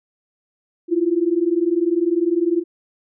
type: tone pair together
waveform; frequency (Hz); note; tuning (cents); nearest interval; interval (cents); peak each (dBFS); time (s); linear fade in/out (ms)
sine; 329.6 / 349.6; E4 / F4; 0 / +2; minor second; 102; -19 / -18; 0.88-2.64; 50
effects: none